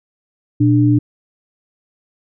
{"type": "tone pair together", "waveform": "sine", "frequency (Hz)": [120, 296.5], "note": ["B2", "D4"], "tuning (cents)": [-49, 17], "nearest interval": "octave + major third", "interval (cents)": 1566, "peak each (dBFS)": -12, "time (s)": [0.6, 0.99], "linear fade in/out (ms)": 10, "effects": []}